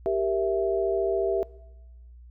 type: chord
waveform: sine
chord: E diminished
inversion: first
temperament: equal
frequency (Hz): 392 / 466.2 / 659.3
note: G4 / Bb4 / E5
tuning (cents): 0 / 0 / 0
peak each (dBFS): -25 / -30 / -26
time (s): 0.06-1.43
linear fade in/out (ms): 0
effects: noise-tail reverb RT60 1.0 s tail -22 dB re dry + added 60 Hz sine -45 dBFS peak until 2.3 s